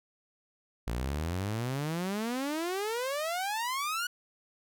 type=exponential sweep; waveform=sawtooth; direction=up; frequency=55 to 1480 Hz; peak=-27 dBFS; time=0.87-4.07 s; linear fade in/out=5 ms; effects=none